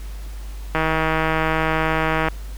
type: click train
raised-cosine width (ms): 0.5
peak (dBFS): -5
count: 245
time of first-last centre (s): 0.75-2.285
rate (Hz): 159
effects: added 50 Hz sine -29 dBFS peak until 2.57 s + pink hiss -45 dBFS RMS until 2.57 s